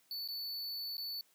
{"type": "tone with dropouts", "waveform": "square", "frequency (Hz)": 4474, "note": "C#8", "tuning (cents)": 15, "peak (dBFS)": -39, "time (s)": [0.11, 1.21], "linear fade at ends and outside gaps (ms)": 1, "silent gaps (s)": [[0.277, 0.286], [0.969, 0.98]], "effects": ["white hiss -70 dBFS RMS until 1.34 s", "high-pass 100 Hz 12 dB/octave"]}